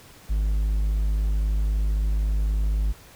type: tone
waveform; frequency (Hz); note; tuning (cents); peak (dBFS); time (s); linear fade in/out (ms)
triangle; 51.91; G#1; 0; -18; 0.29-2.93; 20
effects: pink hiss -49 dBFS RMS until 3.15 s